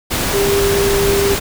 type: tone in noise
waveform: sine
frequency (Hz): 398.9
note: G4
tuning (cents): +30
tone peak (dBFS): -13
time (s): 0.33-1.36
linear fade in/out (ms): 20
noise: pink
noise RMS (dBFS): -18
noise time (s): 0.1-1.4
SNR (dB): +2
effects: none